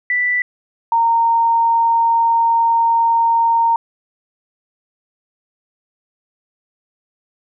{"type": "tone pair in turn", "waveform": "sine", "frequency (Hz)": [1975.5, 922.4], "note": ["B6", "A#5"], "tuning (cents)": [0, -19], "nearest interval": "octave + minor second", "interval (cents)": 1319, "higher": "first", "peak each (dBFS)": [-14, -11], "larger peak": "second", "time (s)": [[0.1, 0.42], [0.92, 3.76]], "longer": "second", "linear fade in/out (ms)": 2, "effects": []}